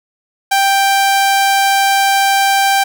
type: tone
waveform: sawtooth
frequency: 786 Hz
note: G5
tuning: 4 cents sharp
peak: -6 dBFS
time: 0.51-2.84 s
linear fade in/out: 10 ms
effects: none